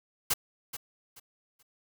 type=noise with echo; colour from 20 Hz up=white; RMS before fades=-26 dBFS; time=0.3-0.34 s; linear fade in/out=10 ms; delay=430 ms; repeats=3; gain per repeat=-12 dB; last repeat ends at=1.63 s; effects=none